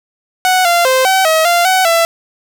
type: tone with pitch steps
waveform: sawtooth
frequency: 741 / 691 / 520 / 762 / 638 / 693 / 751 / 669 Hz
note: F#5 / F5 / C5 / G5 / D#5 / F5 / F#5 / E5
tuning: +2 / -19 / -11 / -49 / +43 / -14 / +26 / +25 cents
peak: -5 dBFS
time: 0.45-2.05 s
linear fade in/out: 0 ms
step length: 200 ms
effects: none